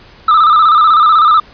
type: tone with vibrato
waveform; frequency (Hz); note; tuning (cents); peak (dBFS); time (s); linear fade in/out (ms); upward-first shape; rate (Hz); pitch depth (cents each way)
triangle; 1255; D#6; +15; -3; 0.28-1.4; 5; square; 16; 70
effects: pink hiss -40 dBFS RMS until 1.53 s + resampled to 11025 Hz